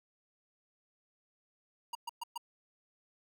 square tone bursts, 945 Hz, A#5, 23 cents sharp, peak -37 dBFS, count 4, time 1.93-2.378 s, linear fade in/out 5 ms, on 22 ms, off 120 ms, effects none

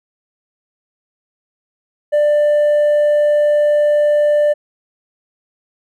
triangle tone with hard clipping, 592 Hz, D5, 14 cents sharp, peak -9 dBFS, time 2.12-4.54 s, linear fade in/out 20 ms, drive 1 dB, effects none

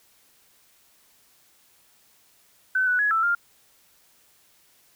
sine tone with pitch steps, 1519 / 1482 / 1680 / 1325 / 1400 Hz, F#6 / F#6 / G#6 / E6 / F6, +45 / +2 / +19 / +9 / +4 cents, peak -19 dBFS, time 2.75-3.35 s, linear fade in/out 5 ms, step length 120 ms, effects white hiss -60 dBFS RMS until 4.95 s

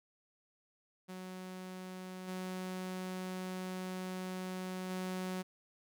sawtooth tone with level steps, 185 Hz, F#3, in tune, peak -40 / -35 / -33 dBFS, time 1.08-5.43 s, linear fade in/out 20 ms, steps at 2.27 / 4.89 s, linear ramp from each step 20 ms, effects none

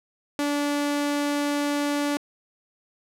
sawtooth tone, 289.5 Hz, D4, 25 cents flat, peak -19 dBFS, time 0.39-2.17 s, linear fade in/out 0 ms, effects low-pass 12000 Hz 12 dB/octave

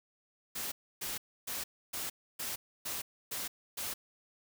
white noise bursts, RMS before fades -38 dBFS, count 8, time 0.55-3.94 s, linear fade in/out 10 ms, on 170 ms, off 290 ms, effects none

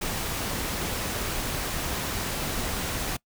pink noise, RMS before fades -30 dBFS, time 0.01-3.17 s, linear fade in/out 10 ms, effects noise-tail reverb RT60 0.1 s tail -23 dB re dry

